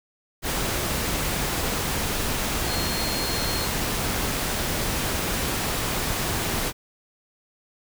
sine tone in noise, 4251 Hz, C8, 27 cents sharp, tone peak -31 dBFS, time 2.66-3.69 s, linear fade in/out 50 ms, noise pink, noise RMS -26 dBFS, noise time 0.42-6.73 s, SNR -8 dB, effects none

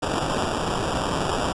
white noise with sample-and-hold, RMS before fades -25 dBFS, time 0.02-1.53 s, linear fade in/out 10 ms, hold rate 2100 Hz, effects resampled to 22050 Hz

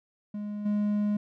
triangle tone with level steps, 207.7 Hz, G#3, in tune, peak -30 / -22 dBFS, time 0.34-1.17 s, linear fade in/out 5 ms, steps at 0.65 s, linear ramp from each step 10 ms, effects none

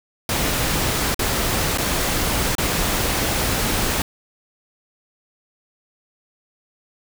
pink noise with dropouts, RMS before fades -21 dBFS, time 0.29-4.02 s, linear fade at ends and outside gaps 2 ms, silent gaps 1.145-1.192 / 1.775-1.783 / 2.552-2.582 s, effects none

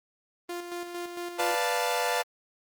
sawtooth tone with tremolo, 349.2 Hz, F4, in tune, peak -29 dBFS, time 0.49-1.55 s, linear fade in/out 5 ms, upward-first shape square, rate 4.4 Hz, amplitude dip 45%
sawtooth chord, B half-diminished seventh, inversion none, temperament equal, 493.9 / 587.3 / 698.5 / 880 Hz, B4 / D5 / F5 / A5, 0 / 0 / 0 / 0 cents, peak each -27 / -30 / -27 / -27 dBFS, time 1.38-2.23 s, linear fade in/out 20 ms
effects Opus 32 kbps

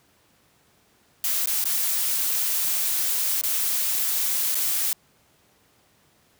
blue noise with dropouts, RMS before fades -24 dBFS, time 1.24-4.93 s, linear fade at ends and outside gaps 1 ms, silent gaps 1.459-1.472 / 1.641-1.654 / 3.413-3.436 / 4.546-4.553 s, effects pink hiss -61 dBFS RMS until 6.39 s + high-pass 80 Hz 12 dB/octave

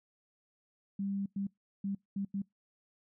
sine tone bursts at uneven times, 197.8 Hz, G3, 16 cents sharp, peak -32 dBFS, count 5, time 0.99-1.26 / 1.36-1.47 / 1.84-1.95 / 2.16-2.25 / 2.34-2.42 s, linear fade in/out 5 ms, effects noise-tail reverb RT60 0.2 s tail -26 dB re dry

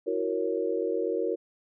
sine chord, F# dominant seventh, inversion third, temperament equal, 329.6 / 370 / 466.2 / 554.4 Hz, E4 / F#4 / A#4 / C#5, 0 / 0 / 0 / 0 cents, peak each -33 / -31 / -29 / -34 dBFS, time 0.06-1.36 s, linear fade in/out 20 ms, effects none

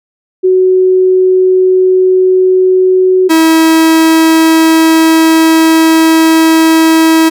sine / 45% pulse tone pair in turn, 371.8 / 322.7 Hz, F#4 / E4, +8 / -37 cents, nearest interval major second, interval 245 cents, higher first, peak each -4 dBFS, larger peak neither, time 0.43-3.29 / 3.29-7.3 s, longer second, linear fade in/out 20 ms, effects none

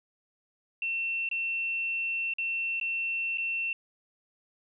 sine tone with dropouts, 2700 Hz, E7, 41 cents sharp, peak -28 dBFS, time 0.82-3.73 s, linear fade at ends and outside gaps 2 ms, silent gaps 1.289-1.313 / 2.337-2.384 / 2.799-2.812 / 3.374-3.382 s, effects none

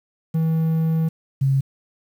triangle / sine tone pair in turn, 161.3 / 135.64 Hz, E3 / C#3, -37 / -37 cents, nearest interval minor third, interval 300 cents, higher first, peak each -15 dBFS, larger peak neither, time 0.34-1.09 / 1.41-1.61 s, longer first, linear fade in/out 10 ms, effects 8-bit

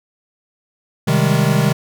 square chord, Ab major seventh, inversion first, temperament equal, 130.81 / 155.56 / 196 / 207.7 Hz, C3 / Eb3 / G3 / Ab3, 0 / 0 / 0 / 0 cents, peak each -18 / -17 / -21 / -22 dBFS, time 1.07-1.73 s, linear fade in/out 10 ms, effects none

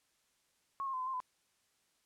sine tone with pitch steps, 1096 / 1071 / 1026 / 1019 / 1056 / 1010 Hz, C#6 / C6 / C6 / C6 / C6 / B5, -20 / +40 / -34 / -46 / +16 / +39 cents, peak -35 dBFS, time 0.8-1.202 s, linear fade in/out 0 ms, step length 67 ms, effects white hiss -75 dBFS RMS until 2.05 s + low-pass 10000 Hz 12 dB/octave

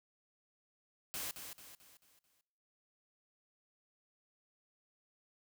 white noise with echo, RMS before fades -41 dBFS, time 1.14-1.31 s, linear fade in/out 0 ms, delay 220 ms, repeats 5, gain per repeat -7 dB, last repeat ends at 2.41 s, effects noise-tail reverb RT60 1.0 s tail -21 dB re dry

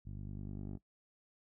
10% pulse tone with low-pass filter sweep, 49.92 Hz, G1, 32 cents sharp, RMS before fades -44 dBFS, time 0.05-0.78 s, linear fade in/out 20 ms, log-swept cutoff 140 to 400 Hz, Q 0.8, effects noise-tail reverb RT60 0.1 s tail -18 dB re dry

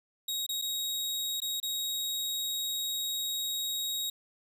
sawtooth tone with dropouts, 3784 Hz, A#7, 25 cents sharp, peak -28 dBFS, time 0.28-4.1 s, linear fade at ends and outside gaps 5 ms, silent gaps 0.465-0.49 / 0.616-0.621 / 1.403-1.418 / 1.601-1.628 s, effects none

